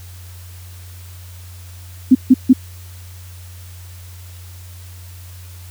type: tone bursts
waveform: sine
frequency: 257.5 Hz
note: C4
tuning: 28 cents flat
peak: -3 dBFS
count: 3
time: 2.11-2.533 s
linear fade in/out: 10 ms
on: 41 ms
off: 150 ms
effects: added 90 Hz sine -34 dBFS peak until 5.7 s + white hiss -44 dBFS RMS until 5.7 s